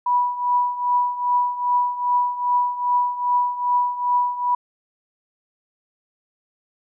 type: tone with tremolo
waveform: sine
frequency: 980 Hz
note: B5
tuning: 14 cents flat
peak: -14 dBFS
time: 0.06-4.55 s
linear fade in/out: 5 ms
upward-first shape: triangle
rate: 2.5 Hz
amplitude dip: 80%
effects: none